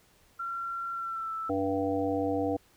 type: tone with pitch glide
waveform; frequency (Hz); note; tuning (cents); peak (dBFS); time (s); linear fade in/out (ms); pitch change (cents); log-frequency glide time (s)
sine; 1367 to 1320.4; F6 to E6; -37 to +2; -32; 0.39-1.5; 10; -61; 0.93-1.34
type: harmonic tone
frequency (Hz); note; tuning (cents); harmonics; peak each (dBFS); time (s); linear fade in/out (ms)
97.1; G2; -16; 1 / 3 / 5 / 7 / 8; -39 / -30 / -31 / -34 / -37; 1.49-2.57; 10
effects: pink hiss -63 dBFS RMS until 2.76 s